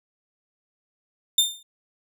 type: tone with exponential decay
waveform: sawtooth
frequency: 3609 Hz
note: A7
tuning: 43 cents sharp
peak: -10 dBFS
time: 1.38-1.63 s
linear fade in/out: 5 ms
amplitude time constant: 54 ms
effects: none